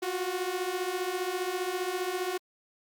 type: beating tone pair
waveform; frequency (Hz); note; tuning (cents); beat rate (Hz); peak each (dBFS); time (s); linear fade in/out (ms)
sawtooth; 356 / 371; F4 / F#4; +33 / +5; 15; -30 / -28; 0.02-2.38; 10
effects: Opus 48 kbps